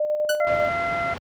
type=tone with tremolo; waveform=sine; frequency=602 Hz; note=D5; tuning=43 cents sharp; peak=-19 dBFS; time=0-0.69 s; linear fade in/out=5 ms; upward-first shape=square; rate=10 Hz; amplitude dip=40%
type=tone with exponential decay; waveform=sawtooth; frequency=1486 Hz; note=F#6; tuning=7 cents sharp; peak=-16 dBFS; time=0.29-0.43 s; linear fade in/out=5 ms; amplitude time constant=30 ms
type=harmonic tone; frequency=685 Hz; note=F5; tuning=34 cents flat; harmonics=1 / 2 / 3; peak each=-25 / -28 / -29 dBFS; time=0.4-1.14 s; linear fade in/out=5 ms
type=low-pass noise; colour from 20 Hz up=pink; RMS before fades=-33 dBFS; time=0.47-1.18 s; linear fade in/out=0 ms; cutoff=2800 Hz; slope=12 dB/octave
effects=high-pass 80 Hz 12 dB/octave